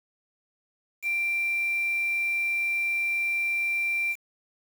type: tone with quantisation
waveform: sine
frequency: 2361 Hz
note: D7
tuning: 9 cents sharp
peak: -24 dBFS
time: 1.02-4.16 s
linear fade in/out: 50 ms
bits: 7
effects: none